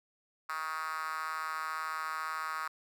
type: tone with high-pass filter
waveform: 5% pulse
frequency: 158 Hz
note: D#3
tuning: 27 cents sharp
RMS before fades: -37 dBFS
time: 0.49-2.68 s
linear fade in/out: 5 ms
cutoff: 1200 Hz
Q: 5
effects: none